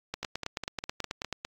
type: two click trains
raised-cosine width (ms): 0.2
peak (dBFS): -17 / -15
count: 7 / 12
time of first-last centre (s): 0.23-1.45 / 0.14-1.327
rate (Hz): 4.92 / 9.27
effects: AAC 64 kbps